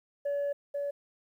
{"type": "tone pair in turn", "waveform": "sine", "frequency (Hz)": [570, 570], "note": ["C#5", "C#5"], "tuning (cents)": [48, 48], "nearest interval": "unison", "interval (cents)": 0, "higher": "neither", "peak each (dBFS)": [-26, -29], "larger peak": "first", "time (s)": [[0.25, 0.53], [0.74, 0.91]], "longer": "first", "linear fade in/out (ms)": 10, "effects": ["tanh soft clip ceiling -27 dBFS", "11-bit"]}